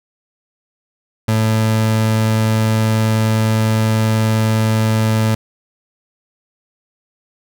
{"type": "tone", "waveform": "30% pulse", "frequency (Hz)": 110.1, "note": "A2", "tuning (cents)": 2, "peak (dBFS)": -10, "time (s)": [1.28, 5.35], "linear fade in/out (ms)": 5, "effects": []}